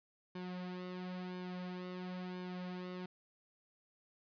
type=tone with flanger; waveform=sawtooth; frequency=181.7 Hz; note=F#3; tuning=31 cents flat; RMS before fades=-44 dBFS; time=0.35-3.06 s; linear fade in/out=5 ms; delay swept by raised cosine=1.5 to 4.3 ms; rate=0.98 Hz; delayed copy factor=-0.7; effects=resampled to 11025 Hz